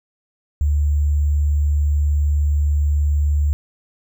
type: tone with sample-and-hold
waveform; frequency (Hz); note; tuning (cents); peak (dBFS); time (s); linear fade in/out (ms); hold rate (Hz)
sine; 73.42; D2; 0; -14; 0.61-3.53; 0; 7350
effects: none